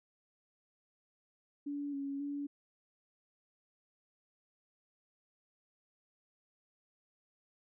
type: tone with pitch steps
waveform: sine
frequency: 286.8 / 278.2 / 285.7 Hz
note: D4 / C#4 / D4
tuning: -41 / +6 / -48 cents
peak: -36 dBFS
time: 1.66-2.47 s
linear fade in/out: 10 ms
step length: 270 ms
effects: none